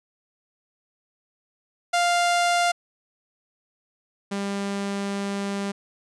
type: tone pair in turn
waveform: sawtooth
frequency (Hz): 698.5 / 199.32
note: F5 / G3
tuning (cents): 0 / +29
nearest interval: octave + minor seventh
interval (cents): 2171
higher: first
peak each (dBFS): -15 / -22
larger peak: first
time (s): 1.93-2.72 / 4.31-5.72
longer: second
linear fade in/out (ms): 10
effects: resampled to 22050 Hz